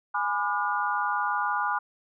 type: chord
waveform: sine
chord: G# diminished seventh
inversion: none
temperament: just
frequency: 830.6 / 996.7 / 1196.1 / 1435.3 Hz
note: G#5 / B5 / D6 / F6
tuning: 0 / +16 / +31 / +47 cents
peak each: -30 dBFS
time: 0.14-1.79 s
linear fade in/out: 10 ms
effects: none